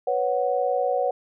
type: chord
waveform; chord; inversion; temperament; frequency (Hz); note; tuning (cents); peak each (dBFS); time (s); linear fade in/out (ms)
sine; B suspended second; none; equal; 493.9 / 554.4 / 740; B4 / C#5 / F#5; 0 / 0 / 0; -25; 0.07-1.11; 5
effects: none